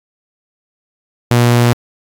sawtooth tone, 119.9 Hz, A#2, 49 cents sharp, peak -4 dBFS, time 1.31-1.73 s, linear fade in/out 0 ms, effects AAC 64 kbps

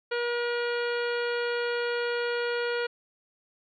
harmonic tone, 478.3 Hz, A#4, 44 cents sharp, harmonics 1 / 2 / 3 / 4 / 5 / 6 / 7 / 8 / 9, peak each -28 / -39 / -33 / -40 / -41 / -42 / -45 / -51 / -43 dBFS, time 0.11-2.87 s, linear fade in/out 10 ms, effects none

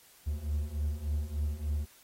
triangle beating tone pair, 72.1 / 75.5 Hz, D2 / D2, -31 / +48 cents, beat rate 3.4 Hz, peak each -33 / -30 dBFS, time 0.26-1.86 s, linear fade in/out 20 ms, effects white hiss -59 dBFS RMS until 2.03 s + AAC 48 kbps

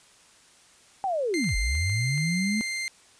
sine linear two-way sweep, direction down then up, 803 to 43.23 to 221.2 Hz, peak -24 dBFS, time 1.04-2.61 s, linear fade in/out 0 ms, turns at 1.56 s
sawtooth tone, 2093 Hz, C7, in tune, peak -25 dBFS, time 1.34-2.88 s, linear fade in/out 0 ms
clicks, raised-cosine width 0.3 ms, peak -31 dBFS, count 5, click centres 1.443 / 1.491 / 1.752 / 1.897 / 2.178 s
effects white hiss -56 dBFS RMS until 3.19 s + resampled to 22050 Hz

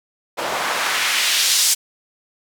white noise with band-pass filter sweep, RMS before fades -19 dBFS, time 0.37-1.75 s, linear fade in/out 20 ms, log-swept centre 600 to 6800 Hz, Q 0.98, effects none

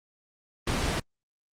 pink noise, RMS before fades -27 dBFS, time 0.67-1 s, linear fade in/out 5 ms, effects low-pass 7000 Hz 12 dB/octave + Opus 32 kbps

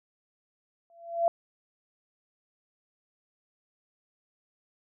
sine tone with exponential growth, 678 Hz, E5, 49 cents sharp, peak -18 dBFS, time 0.9-1.28 s, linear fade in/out 1 ms, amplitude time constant 81 ms, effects none

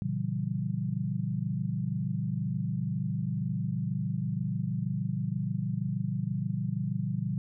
sine chord, A# diminished seventh, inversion none, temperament equal with one note detuned, 116.54 / 138.59 / 164.81 / 191.19 Hz, A#2 / C#3 / E3 / G3, 0 / 0 / 0 / -43 cents, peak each -34 dBFS, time 0.02-7.38 s, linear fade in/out 0 ms, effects none

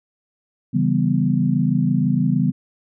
sine chord, C# half-diminished seventh, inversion none, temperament equal, 138.59 / 164.81 / 196 / 246.9 Hz, C#3 / E3 / G3 / B3, 0 / 0 / 0 / 0 cents, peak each -21 dBFS, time 0.73-2.52 s, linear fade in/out 20 ms, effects none

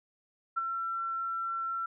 sine tone with ADSR envelope, 1351 Hz, E6, 42 cents sharp, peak -25 dBFS, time 0.56-1.86 s, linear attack 19 ms, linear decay 19 ms, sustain -6 dB, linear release 5 ms, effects none

